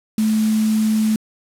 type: tone in noise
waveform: sine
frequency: 217.3 Hz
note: A3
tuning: 21 cents flat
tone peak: -14 dBFS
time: 0.18-1.16 s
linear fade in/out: 2 ms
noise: white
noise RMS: -32 dBFS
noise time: 0.18-1.16 s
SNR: +15 dB
effects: low-pass 12000 Hz 12 dB/octave